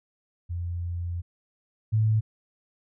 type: tone pair in turn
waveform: sine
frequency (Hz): 86.7 / 109.24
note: F2 / A2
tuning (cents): -12 / -12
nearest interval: major third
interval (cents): 400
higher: second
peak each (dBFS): -28 / -19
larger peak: second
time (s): 0.49-1.22 / 1.92-2.21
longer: first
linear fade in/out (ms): 20
effects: none